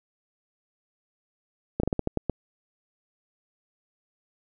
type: slowing click train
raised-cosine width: 2 ms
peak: -11 dBFS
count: 8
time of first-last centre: 1.8-2.297 s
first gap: 34 ms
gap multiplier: 1.24
effects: none